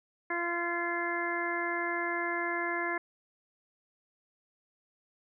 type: harmonic tone with a mistuned harmonic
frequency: 343.9 Hz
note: F4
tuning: 27 cents flat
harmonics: 1 / 2 / 3 / 4 / 5 / 6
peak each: -36 / -38 / -37 / -41 / -35 / -37 dBFS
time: 0.3-2.98 s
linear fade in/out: 5 ms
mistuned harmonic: 6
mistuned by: +19 cents
effects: none